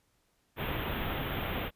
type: band-stop noise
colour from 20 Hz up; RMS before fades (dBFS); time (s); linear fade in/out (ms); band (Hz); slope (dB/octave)
pink; -34; 0.56-1.71; 50; 3600 to 13000; 96
effects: pink hiss -73 dBFS RMS until 1.75 s + resampled to 32000 Hz